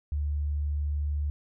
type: tone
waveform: sine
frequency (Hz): 73.3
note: D2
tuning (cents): -3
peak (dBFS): -26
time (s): 0.12-1.3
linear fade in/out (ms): 0
effects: none